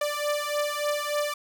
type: beating tone pair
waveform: sawtooth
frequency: 587.3 / 590.7 Hz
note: D5 / D5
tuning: 0 / +10 cents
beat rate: 3.4 Hz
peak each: -25 dBFS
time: 0.01-1.34 s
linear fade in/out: 5 ms
effects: none